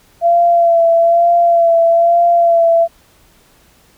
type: tone with vibrato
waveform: sine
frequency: 679 Hz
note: F5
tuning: 49 cents flat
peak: -7 dBFS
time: 0.21-2.88 s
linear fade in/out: 50 ms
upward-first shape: sine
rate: 1.1 Hz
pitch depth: 27 cents each way
effects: pink hiss -50 dBFS RMS until 3.97 s